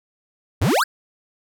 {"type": "exponential sweep", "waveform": "square", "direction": "up", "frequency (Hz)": [74.5, 1760], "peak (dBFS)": -16, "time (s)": [0.61, 0.84], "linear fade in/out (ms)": 10, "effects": []}